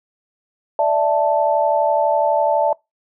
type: chord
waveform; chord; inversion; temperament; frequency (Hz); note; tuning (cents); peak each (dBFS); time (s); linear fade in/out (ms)
sine; D suspended second; none; equal; 587.3 / 659.3 / 880; D5 / E5 / A5; 0 / 0 / 0; -18; 0.79-2.73; 2
effects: noise-tail reverb RT60 0.2 s tail -25 dB re dry